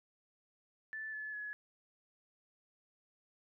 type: tone with pitch steps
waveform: sine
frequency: 1754 / 1723.9 / 1694.3 Hz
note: A6 / A6 / G#6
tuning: -6 / -36 / +34 cents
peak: -40 dBFS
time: 0.93-1.53 s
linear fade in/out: 0 ms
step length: 200 ms
effects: none